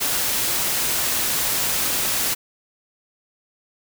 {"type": "noise", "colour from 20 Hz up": "white", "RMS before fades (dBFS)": -22, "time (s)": [0, 2.35], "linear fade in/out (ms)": 20, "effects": []}